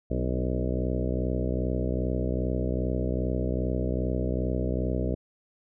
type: harmonic tone with a mistuned harmonic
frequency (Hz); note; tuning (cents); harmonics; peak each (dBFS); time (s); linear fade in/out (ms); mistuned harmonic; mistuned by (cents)
62.5; B1; +21; 1 / 2 / 3 / 4 / 5 / 6 / 7 / 8 / 9 / 10; -29 / -32 / -34 / -35 / -36 / -37 / -37 / -38 / -39 / -39; 0.1-5.15; 10; 4; +34
effects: none